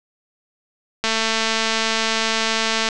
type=click train; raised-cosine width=0.2 ms; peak=-3 dBFS; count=413; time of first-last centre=1.04-2.888 s; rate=223 Hz; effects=resampled to 22050 Hz + 7-bit